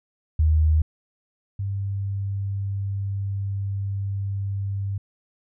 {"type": "tone pair in turn", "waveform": "sine", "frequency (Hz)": [78.2, 98.84], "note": ["D#2", "G2"], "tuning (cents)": [9, 15], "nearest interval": "major third", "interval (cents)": 406, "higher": "second", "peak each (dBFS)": [-15, -24], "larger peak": "first", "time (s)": [[0.39, 0.82], [1.59, 4.98]], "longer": "second", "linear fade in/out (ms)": 5, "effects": []}